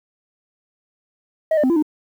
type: tone with pitch steps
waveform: sine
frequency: 636 / 599 / 258.1 / 338.4 / 304.5 Hz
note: D#5 / D5 / C4 / E4 / D#4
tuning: +38 / +34 / -23 / +45 / -37 cents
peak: -11 dBFS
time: 1.51-1.825 s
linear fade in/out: 5 ms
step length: 63 ms
effects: tanh soft clip ceiling -13 dBFS + 8-bit